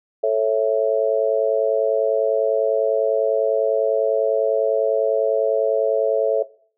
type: chord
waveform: sine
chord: A major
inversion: none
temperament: just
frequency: 440 / 550 / 660 Hz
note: A4 / C#5 / E5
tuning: 0 / -14 / +2 cents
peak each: -20 dBFS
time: 0.23-6.43 s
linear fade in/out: 10 ms
effects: noise-tail reverb RT60 0.5 s tail -19 dB re dry